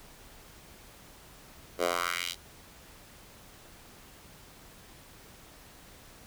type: tone with high-pass filter sweep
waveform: 10% pulse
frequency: 87 Hz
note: F2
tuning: 6 cents flat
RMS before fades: -31 dBFS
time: 1.78-2.36 s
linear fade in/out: 50 ms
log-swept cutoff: 450 to 4000 Hz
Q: 1.9
effects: pink hiss -53 dBFS RMS until 6.26 s